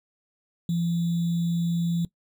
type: tone with sample-and-hold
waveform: sine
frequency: 170 Hz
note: F3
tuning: 46 cents flat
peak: -22 dBFS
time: 0.69-2.05 s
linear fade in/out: 2 ms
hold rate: 3675 Hz
effects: noise-tail reverb RT60 0.1 s tail -19 dB re dry